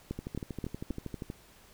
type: two click trains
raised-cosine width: 3 ms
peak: -21 / -24 dBFS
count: 4 / 15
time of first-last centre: 0.11-0.908 / 0.19-1.301 s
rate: 3.76 / 12.6 Hz
effects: pink hiss -58 dBFS RMS until 1.73 s